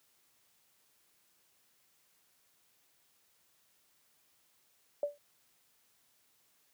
sine tone with exponential decay, 580 Hz, D5, 22 cents flat, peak -26 dBFS, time 5.03-5.18 s, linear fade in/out 2 ms, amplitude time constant 32 ms, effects white hiss -71 dBFS RMS until 6.73 s + high-pass 60 Hz 12 dB/octave

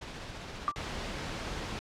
pink noise with tremolo, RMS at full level -41 dBFS, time 0.01-0.72 s, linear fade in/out 10 ms, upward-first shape sine, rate 15 Hz, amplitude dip 25%
sine tone with exponential decay, 1175 Hz, D6, 1 cent sharp, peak -21 dBFS, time 0.68-0.76 s, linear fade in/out 0 ms, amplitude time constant 17 ms
pink noise, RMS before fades -37 dBFS, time 0.76-1.79 s, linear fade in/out 0 ms
effects low-pass 5000 Hz 12 dB/octave

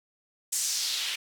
white noise with band-pass filter sweep, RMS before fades -30 dBFS, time 0.52-1.16 s, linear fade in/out 10 ms, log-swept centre 7900 to 2800 Hz, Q 2, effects none

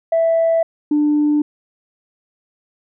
sine tone pair in turn, 659.3 / 297 Hz, E5 / D4, 0 / +20 cents, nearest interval octave + major second, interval 1380 cents, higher first, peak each -11 dBFS, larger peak neither, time 0.12-0.63 / 0.91-1.42 s, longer neither, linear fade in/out 5 ms, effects tanh soft clip ceiling -9 dBFS

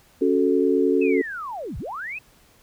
sine chord, F# minor, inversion second, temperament equal, 277.2 / 370 / 440 Hz, C#4 / F#4 / A4, 0 / 0 / 0 cents, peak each -21 dBFS, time 0.21-1.22 s, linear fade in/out 10 ms
sine linear two-way sweep, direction down then up, 2637 to 35.22 to 2637 Hz, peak -29 dBFS, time 1.01-2.19 s, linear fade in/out 10 ms, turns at 1.78 s
effects pink hiss -56 dBFS RMS until 2.62 s

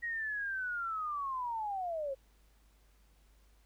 sine linear sweep, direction down, 1900 to 523.3 Hz, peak -34 dBFS, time 0.02-2.15 s, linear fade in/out 20 ms, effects added 51 Hz sine -63 dBFS peak until 3.65 s + pink hiss -71 dBFS RMS until 3.65 s

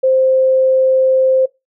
sine tone, 523.3 Hz, C5, in tune, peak -9 dBFS, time 0.03-1.46 s, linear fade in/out 10 ms, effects noise-tail reverb RT60 0.2 s tail -21 dB re dry

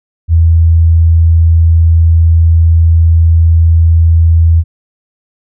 sine tone, 82.41 Hz, E2, in tune, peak -3 dBFS, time 0.28-4.64 s, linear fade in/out 50 ms, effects none

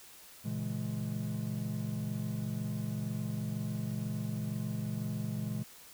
triangle chord, A# half-diminished seventh, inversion none, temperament equal with one note detuned, 116.54 / 138.59 / 164.81 / 210.2 Hz, A#2 / C#3 / E3 / G#3, 0 / 0 / 0 / +21 cents, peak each -36 / -39 / -38 / -36 dBFS, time 0.44-5.64 s, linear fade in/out 20 ms, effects white hiss -54 dBFS RMS until 5.93 s

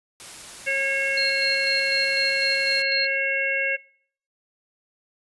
white noise, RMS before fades -40 dBFS, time 0.2-2.82 s, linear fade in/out 0 ms
harmonic tone, 545 Hz, C#5, 29 cents flat, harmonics 1 / 3 / 4 / 5, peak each -29 / -27 / -24 / -28 dBFS, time 0.66-3.77 s, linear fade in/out 20 ms
sine tone with tremolo, 4220 Hz, C8, 14 cents sharp, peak -22 dBFS, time 1.17-3.07 s, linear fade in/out 5 ms, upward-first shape square, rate 4 Hz, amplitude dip 45%
effects noise-tail reverb RT60 0.6 s tail -24 dB re dry + resampled to 24000 Hz

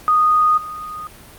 sine tone with level steps, 1238 Hz, D#6, 9 cents flat, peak -11 / -27 dBFS, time 0.08-1.07 s, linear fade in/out 0 ms, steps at 0.57 s, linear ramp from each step 10 ms, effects pink hiss -42 dBFS RMS until 1.38 s + Opus 48 kbps

